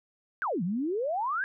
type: exponential two-way sweep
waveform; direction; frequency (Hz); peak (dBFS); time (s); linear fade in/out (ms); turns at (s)
sine; down then up; 1665 to 162.8 to 1665; -27; 0.42-1.44; 0; 0.63
effects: none